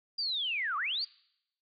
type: linear two-way sweep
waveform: sine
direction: down then up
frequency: 4846 to 1093 to 4846 Hz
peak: -30 dBFS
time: 0.18-1.05 s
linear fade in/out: 10 ms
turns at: 0.77 s
effects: noise-tail reverb RT60 0.8 s tail -24 dB re dry